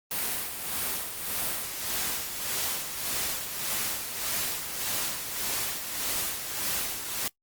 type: noise with tremolo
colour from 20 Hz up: white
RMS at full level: -29 dBFS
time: 0.11-7.28 s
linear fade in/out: 2 ms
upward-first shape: sine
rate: 1.7 Hz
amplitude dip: 55%
effects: noise-tail reverb RT60 0.1 s tail -21 dB re dry + Opus 32 kbps